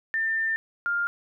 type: tone pair in turn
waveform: sine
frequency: 1795 / 1403.1 Hz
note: A6 / F6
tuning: +34 / +8 cents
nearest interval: major third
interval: 426 cents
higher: first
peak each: -23 dBFS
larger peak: neither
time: 0.14-0.56 / 0.86-1.07 s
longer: first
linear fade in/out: 0 ms
effects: none